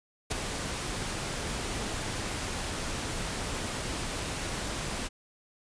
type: noise with ADSR envelope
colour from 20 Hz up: pink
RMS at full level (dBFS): -27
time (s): 0.3-5.09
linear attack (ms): 16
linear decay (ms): 12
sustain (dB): -7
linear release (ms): 31
effects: resampled to 22050 Hz